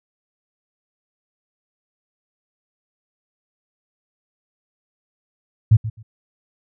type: tone with echo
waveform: sine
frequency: 110 Hz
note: A2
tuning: in tune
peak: -7 dBFS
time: 5.71-5.77 s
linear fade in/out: 10 ms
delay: 130 ms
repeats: 2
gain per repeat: -15 dB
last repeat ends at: 6.03 s
effects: none